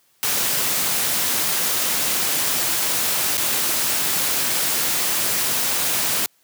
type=noise with dropouts; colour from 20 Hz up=white; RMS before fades=-21 dBFS; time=0.23-6.26 s; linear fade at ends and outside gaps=0 ms; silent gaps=3.371-3.378 s; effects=white hiss -61 dBFS RMS until 6.43 s + high-pass 100 Hz 12 dB/octave